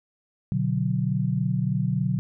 sine chord, B minor, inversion none, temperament equal, 123.47 / 146.83 / 185 Hz, B2 / D3 / F#3, 0 / 0 / 0 cents, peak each -26 dBFS, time 0.52-2.19 s, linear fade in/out 0 ms, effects none

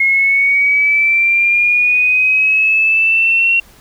sine linear sweep, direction up, 2156 to 2740 Hz, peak -9 dBFS, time 0-3.6 s, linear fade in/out 5 ms, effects pink hiss -45 dBFS RMS until 3.8 s

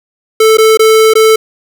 square tone with dropouts, 440 Hz, A4, in tune, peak -4 dBFS, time 0.4-1.36 s, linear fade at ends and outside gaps 5 ms, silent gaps 0.572-0.583 / 0.773-0.793 / 1.137-1.153 s, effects none

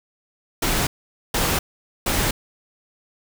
pink noise bursts, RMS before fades -21 dBFS, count 3, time 0.62-2.31 s, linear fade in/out 5 ms, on 250 ms, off 470 ms, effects none

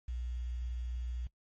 sine tone with quantisation, 60.6 Hz, B1, 32 cents flat, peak -35 dBFS, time 0.08-1.27 s, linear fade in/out 5 ms, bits 10, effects noise-tail reverb RT60 0.1 s tail -19 dB re dry + MP3 32 kbps

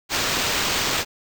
blue noise with sample-and-hold, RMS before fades -23 dBFS, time 0.09-1.05 s, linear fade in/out 50 ms, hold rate 11025 Hz, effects none

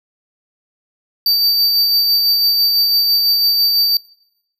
square tone with tremolo, 4631 Hz, D8, 25 cents flat, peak -11 dBFS, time 1.26-3.97 s, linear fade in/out 2 ms, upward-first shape sine, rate 6 Hz, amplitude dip 30%, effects noise-tail reverb RT60 0.9 s tail -24 dB re dry

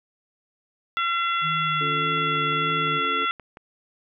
harmonic tone, 680 Hz, F5, 46 cents flat, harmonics 2 / 3 / 4 / 5, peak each -23 / -30 / -31 / -31 dBFS, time 0.97-3.31 s, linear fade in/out 0 ms
sine tone with vibrato, 155.56 Hz, D#3, in tune, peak -31 dBFS, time 1.41-3.01 s, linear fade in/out 50 ms, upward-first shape sine, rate 1.7 Hz, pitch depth 39 cents each way
sine chord, Db augmented, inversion none, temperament equal, 277.2 / 349.2 / 440 Hz, Db4 / F4 / A4, 0 / 0 / 0 cents, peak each -35 / -38 / -33 dBFS, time 1.8-3.26 s, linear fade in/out 20 ms
click train, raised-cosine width 0.5 ms, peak -27 dBFS, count 9, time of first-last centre 2.18-3.571 s, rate 5.75 Hz
effects none

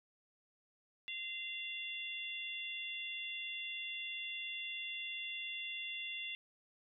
harmonic tone, 691 Hz, F5, 19 cents flat, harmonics 3 / 4 / 5, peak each -47 / -43 / -45 dBFS, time 1.08-6.35 s, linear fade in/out 0 ms, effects none

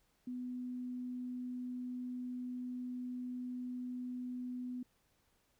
sine tone, 249.3 Hz, B3, 16 cents sharp, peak -39 dBFS, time 0.27-4.83 s, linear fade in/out 5 ms, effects pink hiss -75 dBFS RMS until 5.59 s

